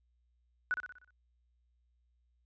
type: tone with echo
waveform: sine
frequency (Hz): 1480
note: F#6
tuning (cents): 0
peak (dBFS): -28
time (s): 0.71-0.74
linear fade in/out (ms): 0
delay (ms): 61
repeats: 6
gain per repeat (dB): -6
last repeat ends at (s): 1.106
effects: added 60 Hz sine -70 dBFS peak until 2.45 s + resampled to 16000 Hz